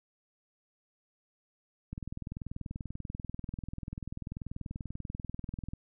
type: click train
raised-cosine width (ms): 5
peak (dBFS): -26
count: 79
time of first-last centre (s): 1.93-5.735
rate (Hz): 20.5
effects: none